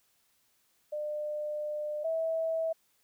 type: tone pair in turn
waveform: sine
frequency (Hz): 600 / 649.7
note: D5 / E5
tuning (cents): +37 / -25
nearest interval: minor second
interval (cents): 138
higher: second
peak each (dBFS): -32 / -28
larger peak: second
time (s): 0.92-2.04 / 2.04-2.73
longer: first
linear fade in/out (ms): 10
effects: white hiss -71 dBFS RMS until 3.03 s